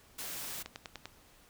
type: noise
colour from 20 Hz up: white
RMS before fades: -41 dBFS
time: 0.18-0.63 s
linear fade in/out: 10 ms
type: click train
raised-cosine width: 0.2 ms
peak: -24 dBFS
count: 5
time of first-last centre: 0.66-1.056 s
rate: 10.1 Hz
effects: pink hiss -61 dBFS RMS until 1.49 s